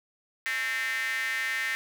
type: tone with high-pass filter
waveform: square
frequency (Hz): 121.4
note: B2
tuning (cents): -29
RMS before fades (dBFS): -30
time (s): 0.46-1.75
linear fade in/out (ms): 0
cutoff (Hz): 1900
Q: 8.3
effects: none